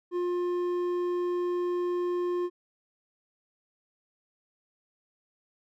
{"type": "tone with hard clipping", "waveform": "sine", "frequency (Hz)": 354.2, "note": "F4", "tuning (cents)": 24, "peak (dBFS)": -28, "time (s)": [0.11, 2.5], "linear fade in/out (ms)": 50, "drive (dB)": 6, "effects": []}